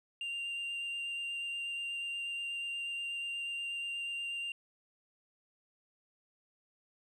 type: tone with vibrato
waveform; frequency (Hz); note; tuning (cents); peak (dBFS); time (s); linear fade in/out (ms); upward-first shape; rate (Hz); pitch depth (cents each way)
sine; 2784; F7; -6; -33; 0.21-4.52; 2; sine; 8.3; 9
effects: tanh soft clip ceiling -35 dBFS